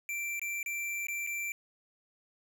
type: tone with dropouts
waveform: square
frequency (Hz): 2349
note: D7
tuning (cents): 0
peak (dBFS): -34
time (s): 0.09-1.52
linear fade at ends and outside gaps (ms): 1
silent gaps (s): 0.395-0.416 / 0.629-0.661 / 1.069-1.084 / 1.266-1.272
effects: none